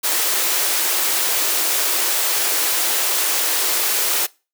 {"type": "high-pass noise", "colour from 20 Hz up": "white", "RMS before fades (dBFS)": -19, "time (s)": [0.03, 4.27], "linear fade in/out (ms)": 20, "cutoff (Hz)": 310, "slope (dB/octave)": 48, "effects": ["noise-tail reverb RT60 0.3 s tail -23 dB re dry"]}